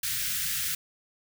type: band-stop noise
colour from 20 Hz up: white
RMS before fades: -30 dBFS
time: 0.03-0.75 s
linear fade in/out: 5 ms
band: 180 to 1400 Hz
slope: 48 dB/octave
effects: none